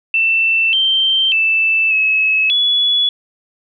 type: tone with pitch steps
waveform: sine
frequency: 2671 / 3134 / 2644 / 2579 / 3404 Hz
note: E7 / G7 / E7 / E7 / G#7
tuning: +22 / -1 / +5 / -39 / +42 cents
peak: -11 dBFS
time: 0.14-3.09 s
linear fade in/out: 2 ms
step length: 590 ms
effects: none